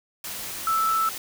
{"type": "tone in noise", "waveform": "sine", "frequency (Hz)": 1318.5, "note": "E6", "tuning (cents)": 0, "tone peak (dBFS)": -20, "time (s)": [0.67, 1.09], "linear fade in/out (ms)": 2, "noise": "white", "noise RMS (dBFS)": -34, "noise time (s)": [0.24, 1.18], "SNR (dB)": 11, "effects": []}